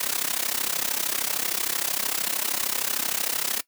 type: noise with amplitude modulation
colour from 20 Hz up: white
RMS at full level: -23 dBFS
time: 0-3.61 s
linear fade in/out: 10 ms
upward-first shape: sine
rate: 33.1 Hz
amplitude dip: 85%
effects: noise-tail reverb RT60 0.1 s tail -19 dB re dry + high-pass 200 Hz 12 dB/octave